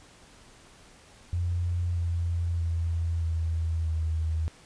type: tone with pitch steps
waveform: sine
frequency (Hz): 87.31 / 85.41 / 83.56 / 81.75 / 79.97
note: F2 / F2 / E2 / E2 / D#2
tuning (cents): 0 / -38 / +24 / -14 / +48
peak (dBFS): -25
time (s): 1.33-4.48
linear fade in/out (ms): 0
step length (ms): 630
effects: pink hiss -54 dBFS RMS until 4.65 s + resampled to 22050 Hz